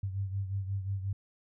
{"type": "beating tone pair", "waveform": "sine", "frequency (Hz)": [96.9, 102.5], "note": ["G2", "G#2"], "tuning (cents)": [-20, -22], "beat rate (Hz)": 5.6, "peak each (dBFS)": [-32, -39], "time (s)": [0.03, 1.13], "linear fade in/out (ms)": 5, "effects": []}